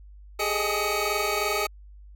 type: tone cluster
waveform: 25% pulse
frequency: 404.6 / 427.9 / 621 / 1264 / 2253 Hz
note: G#4 / A4 / D#5 / D#6 / C#7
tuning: -45 / -48 / -3 / +27 / +28 cents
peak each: -27 dBFS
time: 0.39-1.67 s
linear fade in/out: 10 ms
effects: added 50 Hz sine -44 dBFS peak until 2.15 s